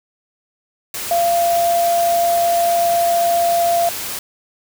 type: tone in noise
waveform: sine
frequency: 687 Hz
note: F5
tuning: 29 cents flat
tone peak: -13 dBFS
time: 1.11-3.89 s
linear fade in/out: 2 ms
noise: white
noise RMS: -26 dBFS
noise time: 0.94-4.19 s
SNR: +10 dB
effects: none